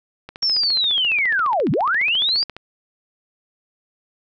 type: click train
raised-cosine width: 0.3 ms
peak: -18 dBFS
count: 34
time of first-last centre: 0.29-2.566 s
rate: 14.5 Hz
type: linear two-way sweep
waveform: sine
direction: down then up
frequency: 5560 to 116.54 to 4887 Hz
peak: -16 dBFS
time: 0.42-2.44 s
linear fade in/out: 10 ms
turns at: 1.71 s
effects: none